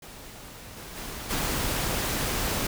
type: noise with level steps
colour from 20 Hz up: pink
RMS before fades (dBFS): -44 / -41 / -37 / -28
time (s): 0.02-2.67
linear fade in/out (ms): 5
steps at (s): 0.76 / 0.95 / 1.29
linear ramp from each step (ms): 20
effects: none